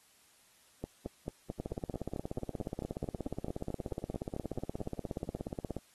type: two click trains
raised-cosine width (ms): 2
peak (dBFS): -23 / -24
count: 71 / 19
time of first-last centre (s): 1.6-5.767 / 0.84-4.805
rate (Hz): 16.8 / 4.54
effects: white hiss -65 dBFS RMS until 5.94 s + AAC 32 kbps